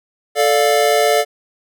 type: chord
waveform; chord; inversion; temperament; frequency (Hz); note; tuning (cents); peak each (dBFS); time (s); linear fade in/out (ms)
square; D minor; second; equal with one note detuned; 440 / 587.3 / 702.9; A4 / D5 / F5; 0 / 0 / +11; -17; 0.35-1.25; 50
effects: none